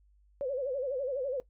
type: tone with vibrato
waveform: sine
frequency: 533 Hz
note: C5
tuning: 32 cents sharp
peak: -30 dBFS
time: 0.41-1.4 s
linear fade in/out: 0 ms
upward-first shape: sine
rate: 12 Hz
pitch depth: 130 cents each way
effects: noise-tail reverb RT60 0.1 s tail -18 dB re dry + added 50 Hz sine -61 dBFS peak until 1.49 s